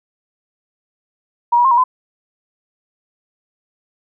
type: tone with pitch steps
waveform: sine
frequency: 951 / 966 / 1062 / 953 / 1017 Hz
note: A#5 / B5 / C6 / A#5 / C6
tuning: +34 / -39 / +25 / +38 / -50 cents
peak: -9 dBFS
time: 1.52-1.84 s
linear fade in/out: 10 ms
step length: 64 ms
effects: none